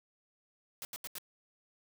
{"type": "noise bursts", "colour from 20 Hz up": "white", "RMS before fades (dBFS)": -42, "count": 4, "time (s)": [0.82, 1.183], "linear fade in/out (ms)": 0, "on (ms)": 30, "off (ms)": 81, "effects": []}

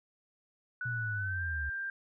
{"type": "tone with pitch glide", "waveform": "sine", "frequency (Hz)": [1480, 1586.2], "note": ["F#6", "G6"], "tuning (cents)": [0, 20], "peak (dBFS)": -34, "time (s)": [0.81, 1.9], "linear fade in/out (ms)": 2, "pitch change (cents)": 120, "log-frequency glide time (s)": [1.14, 1.43]}
{"type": "linear sweep", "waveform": "sine", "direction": "down", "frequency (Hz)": [123.47, 69.1], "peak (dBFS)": -35, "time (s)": [0.85, 1.7], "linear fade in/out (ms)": 10}
{"effects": []}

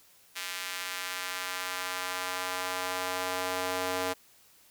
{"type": "tone with high-pass filter sweep", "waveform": "square", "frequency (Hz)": 91.9, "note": "F#2", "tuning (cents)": -11, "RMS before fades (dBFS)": -34, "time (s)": [0.35, 4.14], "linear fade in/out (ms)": 20, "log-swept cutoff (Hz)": [2100, 510], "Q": 0.93, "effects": ["white hiss -60 dBFS RMS until 4.7 s"]}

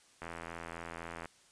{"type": "click train", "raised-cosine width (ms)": 0.5, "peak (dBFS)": -27, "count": 88, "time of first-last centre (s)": [0.22, 1.257], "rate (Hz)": 83.9, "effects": ["white hiss -64 dBFS RMS until 1.51 s", "resampled to 22050 Hz"]}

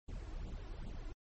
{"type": "noise with flanger", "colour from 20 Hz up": "brown", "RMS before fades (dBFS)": -44, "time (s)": [0.08, 1.13], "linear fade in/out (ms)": 10, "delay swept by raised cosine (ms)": [0.26, 2.96], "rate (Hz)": 2.5, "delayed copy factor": 0.95, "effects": ["MP3 32 kbps"]}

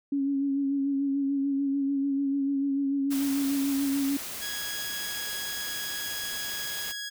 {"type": "tone with vibrato", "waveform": "sine", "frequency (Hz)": 277.2, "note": "C#4", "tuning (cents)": 0, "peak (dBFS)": -24, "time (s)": [0.12, 4.17], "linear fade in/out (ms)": 5, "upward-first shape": "sine", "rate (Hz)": 6.8, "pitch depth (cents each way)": 29}
{"type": "noise", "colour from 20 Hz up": "white", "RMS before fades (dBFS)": -37, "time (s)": [3.1, 6.93], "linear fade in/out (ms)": 20}
{"type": "tone", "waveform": "15% pulse", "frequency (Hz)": 1661.2, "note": "G#6", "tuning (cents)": 0, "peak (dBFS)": -27, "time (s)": [4.41, 7.1], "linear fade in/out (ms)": 20}
{"effects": []}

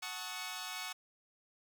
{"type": "chord", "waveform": "10% pulse", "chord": "D# half-diminished seventh", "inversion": "first", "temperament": "equal with one note detuned", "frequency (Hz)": [740, 880, 1108.7, 1270.7], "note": ["F#5", "A5", "C#6", "D#6"], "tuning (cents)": [0, 0, 0, 36], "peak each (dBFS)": [-37, -39, -37, -38], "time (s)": [0.02, 0.93], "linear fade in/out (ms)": 10, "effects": []}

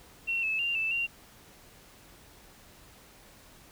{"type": "tone with pitch steps", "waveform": "sine", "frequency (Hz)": [2723, 2606, 2782, 2642, 2764], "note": ["F7", "E7", "F7", "E7", "F7"], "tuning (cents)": [-44, -20, -7, 3, -19], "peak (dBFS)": -27, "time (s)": [0.27, 1.07], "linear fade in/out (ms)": 20, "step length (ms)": 160, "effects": ["pink hiss -55 dBFS RMS until 3.71 s"]}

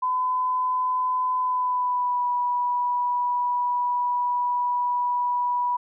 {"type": "tone with pitch glide", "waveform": "sine", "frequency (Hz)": [1011, 978.3], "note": ["B5", "B5"], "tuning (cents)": [40, -17], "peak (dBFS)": -21, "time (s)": [0.02, 5.77], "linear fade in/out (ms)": 10, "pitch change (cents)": -57, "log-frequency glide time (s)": [1.39, 2.28], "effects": []}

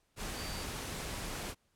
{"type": "tone in noise", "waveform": "sine", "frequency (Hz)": 4626, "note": "D8", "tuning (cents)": -27, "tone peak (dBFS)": -47, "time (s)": [0.33, 0.66], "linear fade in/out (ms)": 50, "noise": "pink", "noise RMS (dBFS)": -40, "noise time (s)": [0.16, 1.55], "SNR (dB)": -10, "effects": ["pink hiss -75 dBFS RMS until 1.75 s", "low-pass 12000 Hz 12 dB/octave"]}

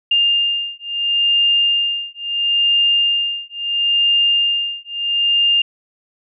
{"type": "beating tone pair", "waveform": "sine", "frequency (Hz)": [2807, 2807.74], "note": ["F7", "F7"], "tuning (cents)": [8, 9], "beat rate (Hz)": 0.74, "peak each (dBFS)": -17, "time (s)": [0.11, 5.62], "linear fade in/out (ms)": 5, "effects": []}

